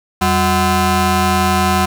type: ring-modulated tone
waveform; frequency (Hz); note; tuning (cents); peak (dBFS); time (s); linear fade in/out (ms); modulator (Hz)
20% pulse; 277.2; C#4; 0; -4; 0.21-1.86; 10; 470
effects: none